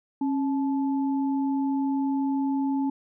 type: tone pair together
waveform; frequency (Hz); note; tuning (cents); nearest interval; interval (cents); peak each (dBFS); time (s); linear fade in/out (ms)
sine; 272.8 / 866; C#4 / A5; -28 / -28; octave + minor sixth; 2000; -23 / -34; 0.21-2.9; 5
effects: none